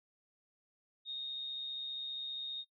sine tone with amplitude modulation, 3710 Hz, A#7, 9 cents flat, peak -36 dBFS, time 1.05-2.65 s, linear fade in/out 50 ms, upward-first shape sine, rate 135 Hz, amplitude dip 35%, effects noise-tail reverb RT60 0.1 s tail -22 dB re dry

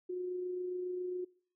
sine tone with amplitude modulation, 362.2 Hz, F#4, 37 cents flat, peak -34 dBFS, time 0.09-1.25 s, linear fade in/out 10 ms, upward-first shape sine, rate 27.3 Hz, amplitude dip 30%, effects noise-tail reverb RT60 0.5 s tail -23 dB re dry

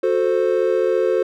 triangle chord, F# diminished, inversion none, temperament equal with one note detuned, 365.3 / 440 / 523.3 Hz, F#4 / A4 / C5, -22 / 0 / 0 cents, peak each -18 dBFS, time 0.03-1.23 s, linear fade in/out 5 ms, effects none

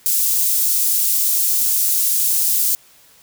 white high-pass noise, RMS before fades -17 dBFS, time 0.06-2.75 s, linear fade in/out 0 ms, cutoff 7400 Hz, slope 12 dB/octave, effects white hiss -50 dBFS RMS until 3.22 s

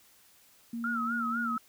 sine tone, 232.9 Hz, A#3, 1 cent flat, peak -33 dBFS, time 0.73-1.57 s, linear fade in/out 5 ms
sine tone with vibrato, 1353 Hz, E6, 45 cents sharp, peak -30 dBFS, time 0.84-1.58 s, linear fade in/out 2 ms, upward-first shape sine, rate 4 Hz, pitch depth 120 cents each way
effects white hiss -61 dBFS RMS until 1.68 s

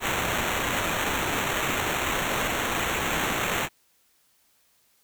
blue noise with sample-and-hold, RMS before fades -27 dBFS, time 0-3.69 s, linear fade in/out 50 ms, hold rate 4900 Hz, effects white hiss -65 dBFS RMS until 5.03 s

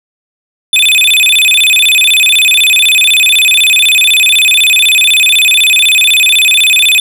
square tone with vibrato, 2979 Hz, F#7, 11 cents sharp, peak -5 dBFS, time 0.73-7 s, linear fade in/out 2 ms, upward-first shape square, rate 16 Hz, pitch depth 290 cents each way, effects none

